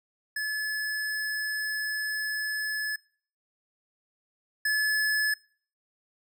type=tone pair in turn; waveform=square; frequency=1718 / 1718 Hz; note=A6 / A6; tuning=-42 / -42 cents; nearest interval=unison; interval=0 cents; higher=neither; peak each=-29 / -24 dBFS; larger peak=second; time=0.36-2.96 / 4.65-5.34 s; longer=first; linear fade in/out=5 ms; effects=noise-tail reverb RT60 0.5 s tail -24 dB re dry